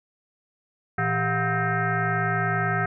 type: tone with frequency modulation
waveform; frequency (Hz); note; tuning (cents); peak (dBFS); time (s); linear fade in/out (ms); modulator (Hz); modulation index
sine; 728; F#5; -28; -21; 0.98-2.86; 5; 281; 3.9
effects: none